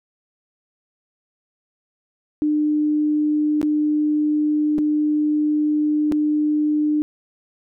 sine tone with dropouts, 301 Hz, D4, 43 cents sharp, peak -16 dBFS, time 2.42-7.02 s, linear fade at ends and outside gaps 0 ms, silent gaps 3.615-3.629 / 4.782-4.787 / 6.116-6.122 s, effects none

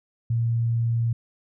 sine tone, 116.2 Hz, A#2, 5 cents flat, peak -20 dBFS, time 0.3-1.13 s, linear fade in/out 5 ms, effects none

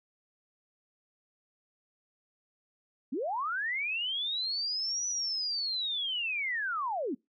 sine linear two-way sweep, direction up then down, 219.1 to 5960 to 219.1 Hz, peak -30 dBFS, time 3.12-7.15 s, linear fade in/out 10 ms, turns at 5.07 s, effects noise-tail reverb RT60 0.2 s tail -24 dB re dry

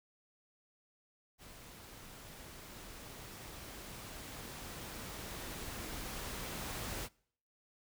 pink noise with level ramp, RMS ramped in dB -54 to -41 dBFS, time 1.38-7.09 s, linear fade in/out 50 ms, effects noise-tail reverb RT60 0.6 s tail -25 dB re dry

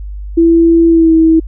sine tone with pitch glide, 333.1 to 322.9 Hz, E4 to E4, +18 to -36 cents, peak -4 dBFS, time 0.37-1.4 s, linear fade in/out 10 ms, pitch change -54 cents, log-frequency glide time 0.88-1.13 s, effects added 50 Hz sine -21 dBFS peak until 1.47 s

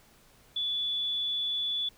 sine tone, 3446 Hz, A7, 37 cents flat, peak -28 dBFS, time 0.56-1.89 s, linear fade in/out 5 ms, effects pink hiss -60 dBFS RMS until 1.97 s

